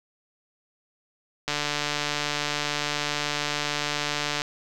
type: click train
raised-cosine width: 0.2 ms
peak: -9 dBFS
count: 433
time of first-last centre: 1.48-4.419 s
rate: 147 Hz
effects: none